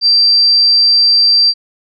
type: tone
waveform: sine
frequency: 4699 Hz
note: D8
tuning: in tune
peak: -6 dBFS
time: 0.01-1.54 s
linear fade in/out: 50 ms
effects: none